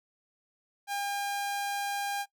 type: tone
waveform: sawtooth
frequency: 805 Hz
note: G5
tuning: 46 cents sharp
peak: -27 dBFS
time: 0.87-2.26 s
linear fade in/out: 50 ms
effects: noise-tail reverb RT60 0.1 s tail -21 dB re dry